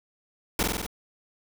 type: noise with echo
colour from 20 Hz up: pink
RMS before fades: -24 dBFS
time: 0.59-0.63 s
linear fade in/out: 2 ms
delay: 47 ms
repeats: 5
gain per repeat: -2 dB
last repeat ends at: 0.865 s
effects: none